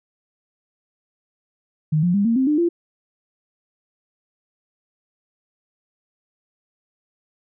sine tone with pitch steps, 154.4 / 176.34 / 201.4 / 230 / 262.7 / 300 / 342.6 Hz, D#3 / F3 / G3 / A#3 / C4 / D4 / F4, -13 / +17 / +47 / -23 / +7 / +37 / -33 cents, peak -15 dBFS, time 1.92-2.69 s, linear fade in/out 10 ms, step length 110 ms, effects none

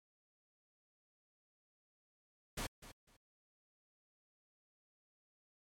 pink noise with echo, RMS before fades -40 dBFS, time 2.57-2.67 s, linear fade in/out 10 ms, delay 250 ms, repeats 2, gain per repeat -14 dB, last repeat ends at 3.17 s, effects low-pass 12000 Hz 12 dB/octave + MP3 96 kbps

